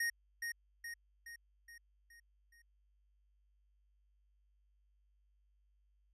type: tone with echo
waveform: square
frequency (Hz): 1864.7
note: A#6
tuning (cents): 0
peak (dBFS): -34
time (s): 0-0.1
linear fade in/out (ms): 5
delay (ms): 420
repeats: 6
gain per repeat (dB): -5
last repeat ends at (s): 2.62
effects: added 50 Hz sine -70 dBFS peak until 6.13 s + resampled to 32000 Hz